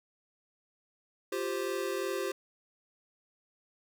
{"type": "chord", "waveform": "square", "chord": "F suspended second", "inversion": "none", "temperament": "equal", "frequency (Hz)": [349.2, 392, 523.3], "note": ["F4", "G4", "C5"], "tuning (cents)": [0, 0, 0], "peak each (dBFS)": [-38, -35, -38], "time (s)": [1.32, 2.32], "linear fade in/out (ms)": 5, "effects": []}